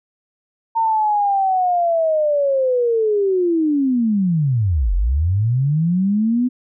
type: linear two-way sweep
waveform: sine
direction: down then up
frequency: 915 to 41.2 to 254 Hz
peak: -14 dBFS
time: 0.75-6.49 s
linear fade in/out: 20 ms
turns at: 4.94 s
effects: none